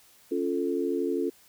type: chord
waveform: sine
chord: Db augmented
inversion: none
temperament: equal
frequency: 277.2 / 349.2 / 440 Hz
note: Db4 / F4 / A4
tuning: 0 / 0 / 0 cents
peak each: -30 / -29 / -30 dBFS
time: 0.31-1.3 s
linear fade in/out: 10 ms
effects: white hiss -58 dBFS RMS until 1.48 s

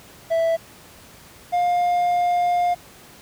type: tone pair in turn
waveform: triangle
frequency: 659.3 / 707.1 Hz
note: E5 / F5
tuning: 0 / +21 cents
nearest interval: minor second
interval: 121 cents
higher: second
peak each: -15 / -15 dBFS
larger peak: neither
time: 0.3-0.57 / 1.52-2.75 s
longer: second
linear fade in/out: 20 ms
effects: pink hiss -46 dBFS RMS until 3.21 s + high-pass 60 Hz 12 dB/octave

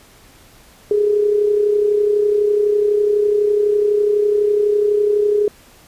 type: tone with amplitude modulation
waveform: sine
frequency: 415.3 Hz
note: G#4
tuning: in tune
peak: -10 dBFS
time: 0.91-5.48 s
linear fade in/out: 2 ms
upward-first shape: sine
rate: 32 Hz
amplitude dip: 50%
effects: pink hiss -47 dBFS RMS until 5.87 s + resampled to 32000 Hz

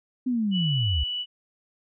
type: linear sweep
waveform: sine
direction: down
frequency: 260 to 62.1 Hz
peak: -22 dBFS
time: 0.26-1.04 s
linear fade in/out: 10 ms
type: tone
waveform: sine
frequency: 2956 Hz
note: F#7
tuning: 2 cents flat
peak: -27 dBFS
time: 0.51-1.26 s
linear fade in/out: 50 ms
effects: none

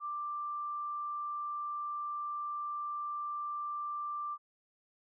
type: tone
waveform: sine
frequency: 1180 Hz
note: D6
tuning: 8 cents sharp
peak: -35 dBFS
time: 0-4.38 s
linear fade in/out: 50 ms
effects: none

